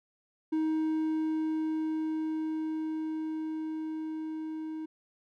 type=tone with level ramp; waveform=triangle; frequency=314.8 Hz; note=D#4; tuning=20 cents sharp; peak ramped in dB=-24 to -33 dBFS; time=0.52-4.86 s; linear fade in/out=10 ms; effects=none